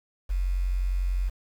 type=tone with quantisation; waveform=sine; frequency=45.56 Hz; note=F#1; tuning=26 cents flat; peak=-23 dBFS; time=0.29-1.3 s; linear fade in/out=20 ms; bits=8; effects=none